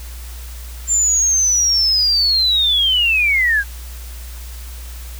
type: linear sweep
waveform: sine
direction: down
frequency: 7310 to 1568 Hz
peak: -12 dBFS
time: 0.87-3.64 s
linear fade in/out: 50 ms
effects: added 60 Hz sine -29 dBFS peak until 5.19 s + white hiss -39 dBFS RMS until 5.19 s